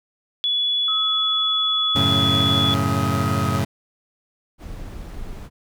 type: tone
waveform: sine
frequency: 3411 Hz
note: G#7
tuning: 46 cents sharp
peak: -18 dBFS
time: 0.44-2.74 s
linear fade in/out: 0 ms
type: tone with pitch glide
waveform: sine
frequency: 1283 to 1261.7 Hz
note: E6 to D#6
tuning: -47 to +24 cents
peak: -26 dBFS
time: 0.88-3.59 s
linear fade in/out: 2 ms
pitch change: -29 cents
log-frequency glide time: 1.31-2.53 s
type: chord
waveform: 25% pulse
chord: F# minor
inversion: none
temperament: equal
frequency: 92.5 / 110 / 138.59 Hz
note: F#2 / A2 / C#3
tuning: 0 / 0 / 0 cents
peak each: -20 dBFS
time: 1.95-3.65 s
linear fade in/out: 10 ms
type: noise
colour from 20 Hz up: brown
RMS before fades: -33 dBFS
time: 4.58-5.5 s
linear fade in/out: 50 ms
effects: none